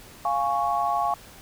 sine chord, Db major, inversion first, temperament equal, 698.5 / 830.6 / 1108.7 Hz, F5 / Ab5 / Db6, 0 / 0 / 0 cents, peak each -26 dBFS, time 0.25-1.14 s, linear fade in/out 2 ms, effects pink hiss -47 dBFS RMS until 1.41 s

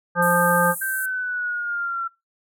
harmonic tone, 174.61 Hz, F3, in tune, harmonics 1 / 3 / 5 / 7 / 9, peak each -23 / -22 / -23 / -22 / -21 dBFS, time 0.15-0.75 s, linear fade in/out 50 ms
white band-pass noise, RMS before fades -32 dBFS, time 0.22-1.06 s, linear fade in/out 5 ms, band 8500 to 14000 Hz, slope 48 dB/octave
sine linear sweep, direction down, 1568 to 1353 Hz, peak -23 dBFS, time 0.81-2.08 s, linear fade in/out 10 ms
effects noise-tail reverb RT60 0.2 s tail -21 dB re dry

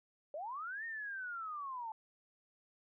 sine linear two-way sweep, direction up then down, 556 to 1855 to 862 Hz, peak -40 dBFS, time 0.34-1.92 s, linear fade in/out 2 ms, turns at 0.85 s, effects none

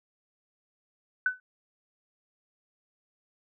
sine tone with exponential decay, 1503 Hz, F#6, 27 cents sharp, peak -19 dBFS, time 1.26-1.4 s, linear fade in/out 2 ms, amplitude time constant 29 ms, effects none

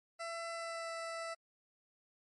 20% pulse tone with pitch glide, 670 to 662.3 Hz, E5 to E5, +28 to +8 cents, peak -35 dBFS, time 0.19-1.35 s, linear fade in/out 20 ms, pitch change -20 cents, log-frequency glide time 0.51-0.92 s, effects MP3 48 kbps

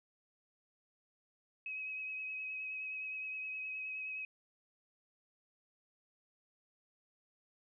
sine tone with vibrato, 2546 Hz, D#7, 39 cents sharp, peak -39 dBFS, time 1.66-4.25 s, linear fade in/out 2 ms, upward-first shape triangle, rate 9.6 Hz, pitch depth 23 cents each way, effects none

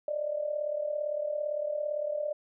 sine tone with amplitude modulation, 596 Hz, D5, 25 cents sharp, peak -26 dBFS, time 0.08-2.33 s, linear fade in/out 2 ms, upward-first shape sine, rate 37.7 Hz, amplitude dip 70%, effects none

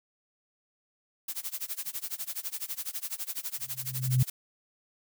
blue noise with tremolo, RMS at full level -33 dBFS, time 1.28-4.3 s, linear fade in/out 5 ms, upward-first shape sine, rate 12 Hz, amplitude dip 95%
sine tone with exponential growth, 127.7 Hz, C3, 42 cents flat, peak -18 dBFS, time 3.58-4.23 s, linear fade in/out 5 ms, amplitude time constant 140 ms
effects none

